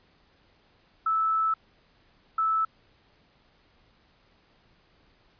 sine tone bursts at uneven times, 1311 Hz, E6, 10 cents flat, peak -22 dBFS, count 2, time 1.06-1.54 / 2.38-2.65 s, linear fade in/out 5 ms, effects pink hiss -63 dBFS RMS until 5.39 s + resampled to 11025 Hz

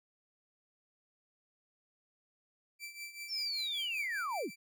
sawtooth tone with tremolo, 2335 Hz, D7, 11 cents flat, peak -37 dBFS, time 2.79-4.56 s, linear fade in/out 50 ms, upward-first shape triangle, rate 5.2 Hz, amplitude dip 80%
sine linear sweep, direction down, 5500 to 130 Hz, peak -34 dBFS, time 3.28-4.51 s, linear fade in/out 50 ms
effects none

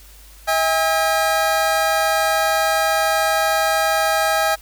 25% pulse tone pair together, 643 / 810.1 Hz, E5 / G#5, -43 / -43 cents, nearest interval major third, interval 400 cents, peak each -15 dBFS, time 0.47-4.56 s, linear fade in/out 20 ms, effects added 50 Hz sine -43 dBFS peak until 4.61 s + white hiss -47 dBFS RMS until 4.61 s

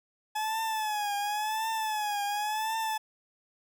40% pulse tone with vibrato, 852 Hz, G#5, 44 cents sharp, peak -28 dBFS, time 0.35-2.98 s, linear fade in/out 10 ms, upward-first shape triangle, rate 0.93 Hz, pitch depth 92 cents each way, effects none

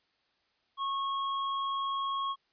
sine tone with hard clipping, 1095 Hz, C#6, 22 cents flat, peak -32 dBFS, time 0.77-2.36 s, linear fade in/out 50 ms, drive 18 dB, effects white hiss -73 dBFS RMS until 2.52 s + resampled to 11025 Hz

